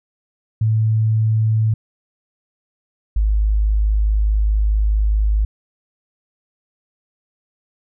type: tone pair in turn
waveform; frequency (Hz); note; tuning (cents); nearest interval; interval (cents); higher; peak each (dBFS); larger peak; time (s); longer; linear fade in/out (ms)
sine; 110 / 52.35; A2 / G#1; 0 / +15; octave + minor second; 1285; first; -13; neither; 0.61-1.74 / 3.16-5.45; second; 5
effects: none